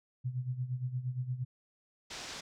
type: tone with tremolo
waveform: sine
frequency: 126.3 Hz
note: B2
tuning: 39 cents sharp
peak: -30 dBFS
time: 0.24-1.45 s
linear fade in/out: 20 ms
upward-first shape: sine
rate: 8.6 Hz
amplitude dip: 75%
type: low-pass noise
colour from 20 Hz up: white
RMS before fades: -44 dBFS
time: 2.1-2.41 s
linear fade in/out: 10 ms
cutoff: 6300 Hz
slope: 24 dB/octave
effects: none